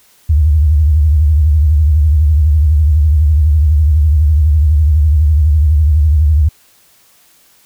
sine tone with vibrato, 75.7 Hz, D#2, 47 cents flat, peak -6 dBFS, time 0.29-6.49 s, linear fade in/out 10 ms, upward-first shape sine, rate 12 Hz, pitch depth 130 cents each way, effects white hiss -49 dBFS RMS until 7.65 s

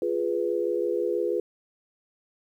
sine chord, F diminished, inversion none, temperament equal, 349.2 / 415.3 / 493.9 Hz, F4 / Ab4 / Cb5, 0 / 0 / 0 cents, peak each -28 dBFS, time 0.02-1.4 s, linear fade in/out 2 ms, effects 10-bit

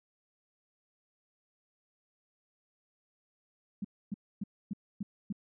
sine tone bursts, 201.2 Hz, G3, 45 cents sharp, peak -32 dBFS, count 6, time 3.82-5.326 s, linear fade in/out 5 ms, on 26 ms, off 270 ms, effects none

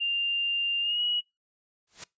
sine tone with pitch glide, 2794 to 2911 Hz, F7 to F#7, 0 to -29 cents, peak -25 dBFS, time 0-1.21 s, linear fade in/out 20 ms, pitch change +71 cents, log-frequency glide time 0.81-1.01 s
white noise with exponential growth, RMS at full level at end -35 dBFS, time 1.87-2.04 s, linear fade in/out 5 ms, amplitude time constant 35 ms
effects noise-tail reverb RT60 0.2 s tail -23 dB re dry + resampled to 16000 Hz

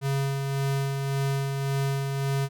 square tone with tremolo, 137.6 Hz, C#3, 12 cents flat, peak -24 dBFS, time 0.01-2.49 s, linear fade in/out 50 ms, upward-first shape sine, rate 1.8 Hz, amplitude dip 35%, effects none

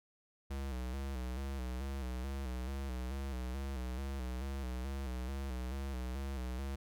square tone with vibrato, 65.41 Hz, C2, in tune, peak -38 dBFS, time 0.5-6.76 s, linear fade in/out 10 ms, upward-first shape square, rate 2.3 Hz, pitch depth 73 cents each way, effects none

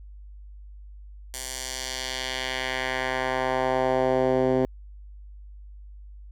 10% pulse tone with band-pass filter sweep, 129.7 Hz, C3, 15 cents flat, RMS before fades -26 dBFS, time 1.34-4.65 s, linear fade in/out 0 ms, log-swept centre 8900 to 340 Hz, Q 1.1, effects added 50 Hz sine -41 dBFS peak until 6.31 s

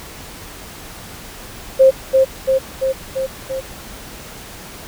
sine tone with echo, 530 Hz, C5, 22 cents sharp, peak -5 dBFS, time 1.79-1.91 s, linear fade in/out 20 ms, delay 340 ms, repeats 5, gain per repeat -3 dB, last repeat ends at 3.61 s, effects pink hiss -35 dBFS RMS until 4.87 s

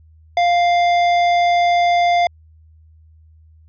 triangle tone with hard clipping, 698.5 Hz, F5, in tune, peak -14 dBFS, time 0.37-2.27 s, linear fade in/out 2 ms, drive 15 dB, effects added 79 Hz sine -45 dBFS peak until 3.68 s + resampled to 16000 Hz

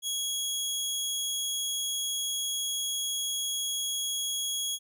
20% pulse tone, 3322 Hz, G#7, in tune, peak -24 dBFS, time 0.02-4.79 s, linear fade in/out 50 ms, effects none

